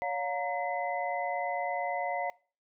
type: tone cluster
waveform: sine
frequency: 564 / 713 / 930 / 2024 Hz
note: C#5 / F5 / A#5 / B6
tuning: +30 / +36 / -4 / +42 cents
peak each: -36 / -33 / -37 / -38 dBFS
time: 0.02-2.3 s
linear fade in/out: 0 ms
effects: noise-tail reverb RT60 0.4 s tail -23 dB re dry